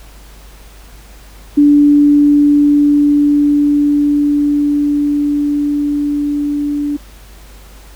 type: tone with level ramp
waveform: sine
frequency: 290.9 Hz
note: D4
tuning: 16 cents flat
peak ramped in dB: -4 to -14 dBFS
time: 1.57-6.97 s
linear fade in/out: 10 ms
effects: added 50 Hz sine -36 dBFS peak until 7.95 s + pink hiss -42 dBFS RMS until 7.95 s